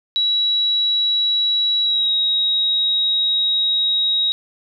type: tone with pitch glide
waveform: sine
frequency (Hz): 3900 to 3802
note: B7 to A#7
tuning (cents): -23 to +33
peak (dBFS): -15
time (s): 0.16-4.32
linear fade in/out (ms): 0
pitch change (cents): -44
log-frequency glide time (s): 1.82-2.12
effects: none